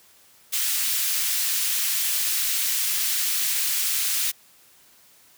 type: high-pass noise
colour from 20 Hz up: white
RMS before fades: -24 dBFS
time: 0.52-4.32 s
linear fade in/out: 20 ms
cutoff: 2100 Hz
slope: 12 dB/octave
effects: white hiss -55 dBFS RMS until 5.37 s + high-pass 60 Hz 12 dB/octave